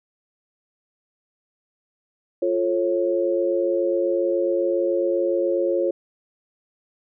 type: chord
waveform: sine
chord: F augmented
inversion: none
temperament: just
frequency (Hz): 349.2 / 436.5 / 545.7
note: F4 / A4 / C#5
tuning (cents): 0 / -14 / -27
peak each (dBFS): -22 / -27 / -22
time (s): 2.42-5.91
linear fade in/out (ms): 5
effects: none